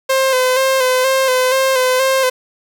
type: tone with vibrato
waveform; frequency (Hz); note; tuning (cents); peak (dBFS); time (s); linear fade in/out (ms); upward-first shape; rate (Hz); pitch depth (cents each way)
sawtooth; 520; C5; -11; -8; 0.09-2.3; 10; square; 2.1; 34
effects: 7-bit